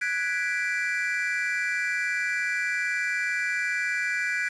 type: chord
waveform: triangle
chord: G# half-diminished seventh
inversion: third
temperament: equal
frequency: 1480 / 1661.2 / 1975.5 / 2349 Hz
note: F#6 / G#6 / B6 / D7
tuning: 0 / 0 / 0 / 0 cents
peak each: -29 dBFS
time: 0.01-4.49 s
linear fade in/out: 10 ms
effects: resampled to 24000 Hz + 8-bit